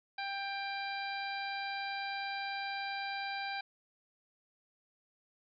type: harmonic tone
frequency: 791 Hz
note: G5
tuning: 15 cents sharp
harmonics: 1 / 2 / 3 / 4 / 5 / 6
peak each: -39 / -42 / -43 / -53 / -46 / -49 dBFS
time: 0.18-3.61 s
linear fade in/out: 5 ms
effects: none